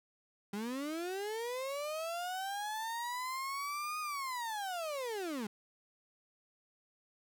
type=linear two-way sweep; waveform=35% pulse; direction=up then down; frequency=196 to 1244.5 to 196 Hz; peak=-35 dBFS; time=0.53-5.47 s; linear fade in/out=5 ms; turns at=4 s; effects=none